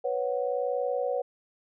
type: chord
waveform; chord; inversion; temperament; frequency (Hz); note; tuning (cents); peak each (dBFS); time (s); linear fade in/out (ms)
sine; B suspended second; none; equal; 493.9 / 554.4 / 740; B4 / C#5 / F#5; 0 / 0 / 0; -29 / -30 / -34; 0.04-1.22; 10
effects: none